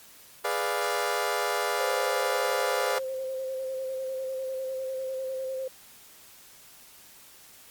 20% pulse chord, G# diminished seventh, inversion none, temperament equal, 415.3 / 493.9 / 587.3 / 698.5 Hz, G#4 / B4 / D5 / F5, 0 / 0 / 0 / 0 cents, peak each -27 dBFS, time 0.44-2.99 s, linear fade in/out 10 ms
sine tone with vibrato, 525 Hz, C5, 6 cents sharp, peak -30 dBFS, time 1.79-5.68 s, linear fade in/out 5 ms, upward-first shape square, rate 10 Hz, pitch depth 19 cents each way
effects white hiss -52 dBFS RMS until 7.7 s + Opus 48 kbps

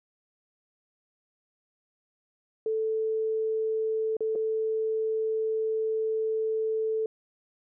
sine tone with dropouts, 440 Hz, A4, in tune, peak -25 dBFS, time 2.66-7.06 s, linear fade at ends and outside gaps 2 ms, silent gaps 4.168-4.206 / 4.353-4.357 s, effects none

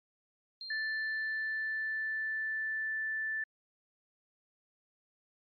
sine tone with exponential decay, 4186 Hz, C8, in tune, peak -40 dBFS, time 0.61-2.87 s, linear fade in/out 1 ms, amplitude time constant 490 ms
sine tone, 1760 Hz, A6, in tune, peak -32 dBFS, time 0.7-3.44 s, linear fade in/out 5 ms
effects MP3 32 kbps

